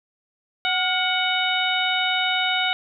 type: harmonic tone with a mistuned harmonic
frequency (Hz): 744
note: F#5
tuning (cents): +9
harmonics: 1 / 2 / 3 / 4 / 5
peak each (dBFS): -26 / -26 / -26 / -26 / -26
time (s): 0.65-2.73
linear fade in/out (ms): 0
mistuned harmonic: 2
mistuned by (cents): -62
effects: none